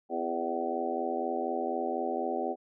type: harmonic tone with a mistuned harmonic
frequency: 84.1 Hz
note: E2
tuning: 35 cents sharp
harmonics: 3 / 4 / 5 / 6 / 7 / 8 / 9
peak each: -38 / -37 / -36 / -40 / -37 / -40 / -34 dBFS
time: 0.09-2.56 s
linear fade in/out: 50 ms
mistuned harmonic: 5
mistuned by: -42 cents
effects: none